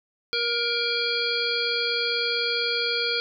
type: harmonic tone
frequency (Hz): 472.2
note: A#4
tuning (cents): +22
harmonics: 1 / 3 / 5 / 7 / 9 / 10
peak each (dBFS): -30 / -30 / -30 / -30 / -30 / -30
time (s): 0.33-3.2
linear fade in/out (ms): 0
effects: none